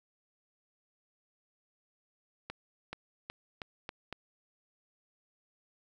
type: accelerating click train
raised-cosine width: 0.3 ms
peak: -23 dBFS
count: 6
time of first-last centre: 2.5-4.127 s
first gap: 430 ms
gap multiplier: 0.86
effects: 10-bit